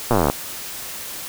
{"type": "slowing click train", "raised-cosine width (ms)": 1, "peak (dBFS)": -3, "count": 18, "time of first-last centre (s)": [0.11, 0.3], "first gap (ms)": 8, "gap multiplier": 1.04, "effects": ["white hiss -32 dBFS RMS until 1.28 s"]}